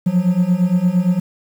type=beating tone pair; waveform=triangle; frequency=174.61 / 183.31 Hz; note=F3 / F#3; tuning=0 / -16 cents; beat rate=8.7 Hz; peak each=-15 / -13 dBFS; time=0.06-1.2 s; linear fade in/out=10 ms; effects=7-bit